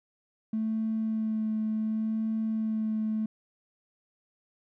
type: tone with vibrato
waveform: triangle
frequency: 219.2 Hz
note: A3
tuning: 6 cents flat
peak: -23 dBFS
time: 0.53-3.26 s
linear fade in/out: 5 ms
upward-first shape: sine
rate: 0.69 Hz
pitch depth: 14 cents each way
effects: tanh soft clip ceiling -24 dBFS